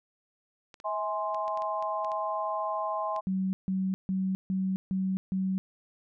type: clicks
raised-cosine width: 0.2 ms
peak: -30 dBFS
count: 10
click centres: 0.742 / 0.801 / 1.346 / 1.48 / 1.574 / 1.621 / 1.825 / 2.047 / 2.118 / 3.163 s
type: chord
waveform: sine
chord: E augmented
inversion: none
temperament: equal with one note detuned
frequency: 643.8 / 830.6 / 1046.5 Hz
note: E5 / G#5 / B#5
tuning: -41 / 0 / 0 cents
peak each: -33 / -34 / -32 dBFS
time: 0.84-3.21 s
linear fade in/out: 20 ms
type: tone bursts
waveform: sine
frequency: 189.4 Hz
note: F#3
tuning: 41 cents sharp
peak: -26 dBFS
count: 6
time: 3.27-5.58 s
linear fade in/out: 0 ms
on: 260 ms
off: 150 ms
effects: none